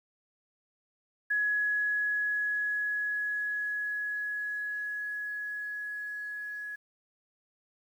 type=tone with level ramp; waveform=sine; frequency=1682 Hz; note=G#6; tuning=22 cents sharp; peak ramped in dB=-25 to -36 dBFS; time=1.3-6.76 s; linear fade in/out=10 ms; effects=10-bit